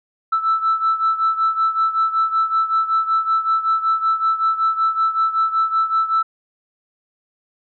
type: beating tone pair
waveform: sine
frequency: 1318.5 / 1323.8 Hz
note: E6 / E6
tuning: 0 / +7 cents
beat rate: 5.3 Hz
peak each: -16 / -20 dBFS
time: 0.32-6.23 s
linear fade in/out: 10 ms
effects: tanh soft clip ceiling -10 dBFS